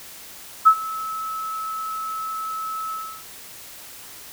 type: tone with ADSR envelope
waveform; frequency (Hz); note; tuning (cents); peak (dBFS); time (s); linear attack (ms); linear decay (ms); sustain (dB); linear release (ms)
sine; 1300; E6; -24; -6; 0.65-3.24; 22; 70; -20; 320
effects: white hiss -41 dBFS RMS until 4.32 s